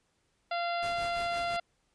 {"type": "harmonic tone", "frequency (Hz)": 690, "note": "F5", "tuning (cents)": -21, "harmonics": [1, 2, 3, 4, 5, 6, 7], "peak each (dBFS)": [-31, -37, -41, -43, -45, -47, -48], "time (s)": [0.51, 1.6], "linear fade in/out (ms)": 5}
{"type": "noise with tremolo", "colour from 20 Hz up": "pink", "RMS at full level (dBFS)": -43, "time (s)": [0.82, 1.57], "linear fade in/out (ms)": 10, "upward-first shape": "triangle", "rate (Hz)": 5.8, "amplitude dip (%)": 70}
{"effects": ["pink hiss -74 dBFS RMS until 1.94 s", "resampled to 22050 Hz"]}